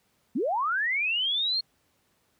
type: linear sweep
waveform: sine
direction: up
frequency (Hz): 196 to 4318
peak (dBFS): -24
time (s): 0.35-1.61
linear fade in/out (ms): 10
effects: pink hiss -69 dBFS RMS until 2.39 s + high-pass 80 Hz 12 dB/octave